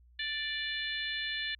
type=harmonic tone; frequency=587.3 Hz; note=D5; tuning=in tune; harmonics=3 / 4 / 5 / 6 / 7; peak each=-36 / -42 / -40 / -38 / -42 dBFS; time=0.19-1.55 s; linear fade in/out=5 ms; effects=added 60 Hz sine -57 dBFS peak until 1.59 s + MP3 64 kbps